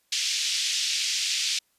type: band-pass noise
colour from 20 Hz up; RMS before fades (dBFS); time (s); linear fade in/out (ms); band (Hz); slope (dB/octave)
white; -27; 0.12-1.59; 5; 2500 to 6200; 24
effects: white hiss -69 dBFS RMS until 1.78 s + resampled to 32000 Hz